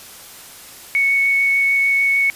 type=tone with vibrato; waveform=sine; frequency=2217 Hz; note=C#7; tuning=in tune; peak=-13 dBFS; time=0.95-2.3 s; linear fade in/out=0 ms; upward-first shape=triangle; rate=6.7 Hz; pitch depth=8 cents each way; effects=white hiss -39 dBFS RMS until 2.35 s + resampled to 32000 Hz